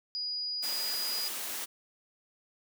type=tone; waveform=sine; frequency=4910 Hz; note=D#8; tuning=24 cents flat; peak=-32 dBFS; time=0.15-1.28 s; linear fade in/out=0 ms
type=high-pass noise; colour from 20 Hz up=white; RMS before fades=-37 dBFS; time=0.62-1.66 s; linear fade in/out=20 ms; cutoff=260 Hz; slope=12 dB/octave
effects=none